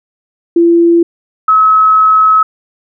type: tone pair in turn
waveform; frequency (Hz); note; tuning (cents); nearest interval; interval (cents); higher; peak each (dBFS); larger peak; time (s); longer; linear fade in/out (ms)
sine; 339.4 / 1286.2; F4 / E6; -49 / -43; octave + major seventh; 2306; second; -4; neither; 0.56-1.03 / 1.48-2.43; second; 5
effects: none